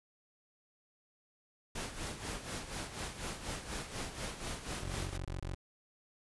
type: noise with tremolo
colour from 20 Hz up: pink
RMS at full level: -39 dBFS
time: 1.75-5.17 s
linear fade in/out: 5 ms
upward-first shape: sine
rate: 4.1 Hz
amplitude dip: 65%
type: tone bursts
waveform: 20% pulse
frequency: 45.73 Hz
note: F#1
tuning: 20 cents flat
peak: -33 dBFS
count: 5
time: 4.83-5.546 s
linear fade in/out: 0 ms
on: 120 ms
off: 29 ms
effects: resampled to 24000 Hz